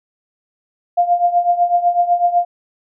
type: tone with tremolo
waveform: sine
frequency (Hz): 701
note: F5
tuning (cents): +6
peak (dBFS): -8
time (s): 0.97-2.45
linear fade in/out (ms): 10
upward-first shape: triangle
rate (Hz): 8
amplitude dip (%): 85
effects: none